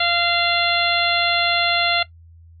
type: harmonic tone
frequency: 691 Hz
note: F5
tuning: 19 cents flat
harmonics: 1 / 2 / 3 / 4 / 5 / 6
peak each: -23 / -23 / -23 / -23 / -23 / -23 dBFS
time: 0-2.03 s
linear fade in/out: 5 ms
effects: noise-tail reverb RT60 0.1 s tail -17 dB re dry + added 83 Hz sine -43 dBFS peak until 2.6 s